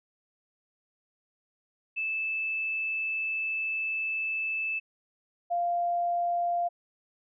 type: tone pair in turn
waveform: sine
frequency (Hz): 2627 / 695.8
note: E7 / F5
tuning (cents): -7 / -7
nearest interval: octave + major seventh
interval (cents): 2300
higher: first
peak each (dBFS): -28 / -25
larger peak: second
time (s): 1.96-4.8 / 5.5-6.69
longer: first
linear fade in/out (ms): 20
effects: none